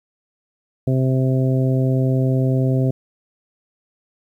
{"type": "harmonic tone", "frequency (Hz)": 130.81, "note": "C3", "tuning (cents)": 0, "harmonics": [1, 2, 3, 4, 5], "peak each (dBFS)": [-16, -22, -26, -28, -30], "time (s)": [0.87, 2.91], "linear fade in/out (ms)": 5, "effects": ["9-bit"]}